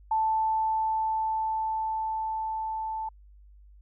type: tone with level ramp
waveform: sine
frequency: 880 Hz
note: A5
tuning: in tune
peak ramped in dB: -22 to -30 dBFS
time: 0.11-3.09 s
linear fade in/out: 5 ms
effects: added 50 Hz sine -50 dBFS peak until 3.81 s